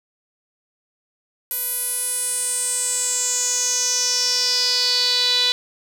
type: tone with band-pass filter sweep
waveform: sawtooth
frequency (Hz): 495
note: B4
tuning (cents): +4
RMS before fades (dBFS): -21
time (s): 1.51-5.52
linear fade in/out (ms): 0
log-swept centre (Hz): 12000 to 3800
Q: 6.7
effects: 7-bit